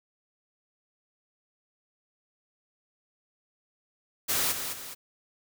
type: noise with echo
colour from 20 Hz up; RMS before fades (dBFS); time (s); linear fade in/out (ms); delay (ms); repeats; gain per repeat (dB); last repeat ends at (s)
white; -27; 4.28-4.53; 20; 210; 2; -7; 4.95
effects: none